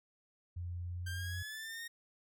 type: tone with pitch glide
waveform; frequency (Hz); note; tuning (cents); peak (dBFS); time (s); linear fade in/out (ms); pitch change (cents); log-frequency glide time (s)
sine; 87.6 to 89.44; F2 to F2; +6 to +42; -38; 0.56-1.43; 10; +36; 0.82-1.15
type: linear sweep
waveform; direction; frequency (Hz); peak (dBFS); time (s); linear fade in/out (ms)
sawtooth; up; 1568 to 1864.7; -39; 1.06-1.88; 10
effects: none